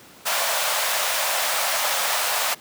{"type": "high-pass noise", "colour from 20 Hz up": "pink", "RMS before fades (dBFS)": -23, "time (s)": [0.25, 2.55], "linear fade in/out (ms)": 20, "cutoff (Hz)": 560, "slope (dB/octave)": 48, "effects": ["pink hiss -47 dBFS RMS until 2.6 s", "high-pass 150 Hz 12 dB/octave"]}